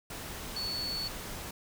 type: tone in noise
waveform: sine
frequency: 4435 Hz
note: C#8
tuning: in tune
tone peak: -33 dBFS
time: 0.56-1.08 s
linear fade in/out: 5 ms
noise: pink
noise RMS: -41 dBFS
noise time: 0.1-1.51 s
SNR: +5 dB
effects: none